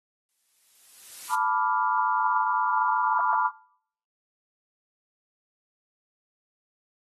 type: noise with exponential growth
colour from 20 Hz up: blue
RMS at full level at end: -34 dBFS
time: 0.29-1.35 s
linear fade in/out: 0 ms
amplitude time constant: 230 ms
type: chord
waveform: sine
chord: B half-diminished seventh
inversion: third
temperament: equal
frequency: 880 / 987.8 / 1174.7 / 1396.9 Hz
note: A5 / B5 / D6 / F6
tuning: 0 / 0 / 0 / 0 cents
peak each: -28 / -25 / -29 / -31 dBFS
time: 1.29-3.51 s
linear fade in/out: 50 ms
effects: noise-tail reverb RT60 0.6 s tail -19 dB re dry + AAC 32 kbps